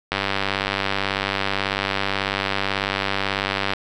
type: click train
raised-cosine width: 0.3 ms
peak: -5 dBFS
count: 356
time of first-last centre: 0.12-3.735 s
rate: 98.2 Hz
effects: none